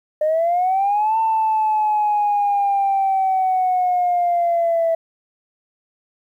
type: linear two-way sweep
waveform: sine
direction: up then down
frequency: 604 to 895 to 657 Hz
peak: -14 dBFS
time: 0.21-4.95 s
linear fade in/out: 5 ms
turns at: 1.18 s
effects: tanh soft clip ceiling -11 dBFS + 9-bit